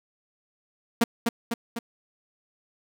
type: tone with echo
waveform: sawtooth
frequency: 233.1 Hz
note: A#3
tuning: in tune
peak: -13 dBFS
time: 1.01-1.04 s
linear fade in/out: 5 ms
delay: 250 ms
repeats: 3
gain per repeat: -4 dB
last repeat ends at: 1.79 s
effects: none